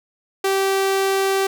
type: tone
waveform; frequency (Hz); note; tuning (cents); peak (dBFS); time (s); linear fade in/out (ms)
sawtooth; 388.2; G4; -17; -13; 0.44-1.47; 5
effects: none